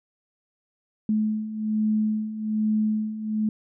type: beating tone pair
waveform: sine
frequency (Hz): 214.4 / 215.6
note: A3 / A3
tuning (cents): -45 / -35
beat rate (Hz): 1.2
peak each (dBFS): -28 / -23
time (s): 1.09-3.49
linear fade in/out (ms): 2
effects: none